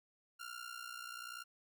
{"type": "ring-modulated tone", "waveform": "sawtooth", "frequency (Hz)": 1396.9, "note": "F6", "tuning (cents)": 0, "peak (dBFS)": -39, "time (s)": [0.39, 1.44], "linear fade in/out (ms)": 20, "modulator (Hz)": 30.3, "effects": []}